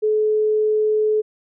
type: tone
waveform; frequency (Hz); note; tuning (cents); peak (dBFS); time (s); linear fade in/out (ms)
sine; 429; A4; -44; -15; 0.02-1.22; 20
effects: none